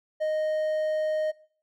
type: tone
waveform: triangle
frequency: 620 Hz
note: D#5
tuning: 6 cents flat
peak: -22 dBFS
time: 0.2-1.32 s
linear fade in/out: 20 ms
effects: noise-tail reverb RT60 0.5 s tail -21 dB re dry